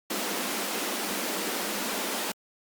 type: high-pass noise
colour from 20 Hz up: pink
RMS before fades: -31 dBFS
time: 0.1-2.32 s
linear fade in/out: 5 ms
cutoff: 190 Hz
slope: 96 dB/octave
effects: Opus 48 kbps